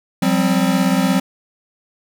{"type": "chord", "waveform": "square", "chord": "F suspended second", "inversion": "none", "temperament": "equal with one note detuned", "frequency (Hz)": [179.11, 196, 261.6], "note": ["F3", "G3", "C4"], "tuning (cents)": [44, 0, 0], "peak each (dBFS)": -19, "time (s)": [0.22, 1.2], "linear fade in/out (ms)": 5, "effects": []}